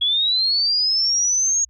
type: linear sweep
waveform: sine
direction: up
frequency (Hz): 3322 to 6645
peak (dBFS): -16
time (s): 0.01-1.65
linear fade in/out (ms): 10
effects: added 60 Hz sine -51 dBFS peak until 1.69 s